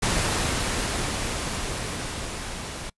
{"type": "noise with level ramp", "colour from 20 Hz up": "pink", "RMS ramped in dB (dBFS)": [-23, -35], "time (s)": [0.02, 2.9], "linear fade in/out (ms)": 10, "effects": ["noise-tail reverb RT60 0.1 s tail -24 dB re dry", "resampled to 24000 Hz"]}